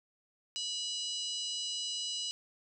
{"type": "harmonic tone with a mistuned harmonic", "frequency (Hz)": 998, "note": "B5", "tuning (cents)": 18, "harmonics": [3, 4, 5, 6, 7, 8], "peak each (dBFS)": [-38, -41, -41, -44, -50, -46], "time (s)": [0.56, 2.31], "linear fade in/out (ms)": 0, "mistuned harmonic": 3, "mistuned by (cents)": -41, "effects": []}